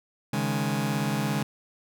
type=chord; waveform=sawtooth; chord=C# suspended second; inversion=none; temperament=just; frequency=138.59 / 155.92 / 207.9 Hz; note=C#3 / D#3 / G#3; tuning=0 / +4 / +2 cents; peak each=-25 / -27 / -24 dBFS; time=0.33-1.43 s; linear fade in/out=5 ms; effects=none